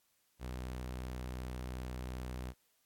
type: tone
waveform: sawtooth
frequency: 62.7 Hz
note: B1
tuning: 27 cents sharp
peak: -36 dBFS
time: 0.39-2.54 s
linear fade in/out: 50 ms
effects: white hiss -75 dBFS RMS until 2.85 s + AAC 64 kbps